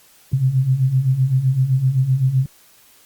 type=beating tone pair; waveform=sine; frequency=126.1 / 133.9 Hz; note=B2 / C3; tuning=+36 / +40 cents; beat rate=7.8 Hz; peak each=-20 / -15 dBFS; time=0.33-2.46 s; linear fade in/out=5 ms; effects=white hiss -51 dBFS RMS until 3.05 s + Opus 48 kbps